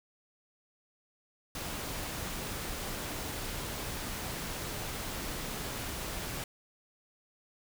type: noise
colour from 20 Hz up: pink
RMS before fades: -38 dBFS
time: 1.55-6.44 s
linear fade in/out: 2 ms
effects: none